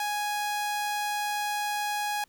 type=tone; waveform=sawtooth; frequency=830.6 Hz; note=G#5; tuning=in tune; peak=-24 dBFS; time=0-2.24 s; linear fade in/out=2 ms; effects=pink hiss -66 dBFS RMS until 2.28 s